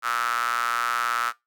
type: tone with high-pass filter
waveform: sawtooth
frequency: 118.8 Hz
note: A#2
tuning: 33 cents sharp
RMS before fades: -25 dBFS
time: 0.02-1.33 s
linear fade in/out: 50 ms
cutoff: 1300 Hz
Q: 7.7
effects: noise-tail reverb RT60 0.2 s tail -21 dB re dry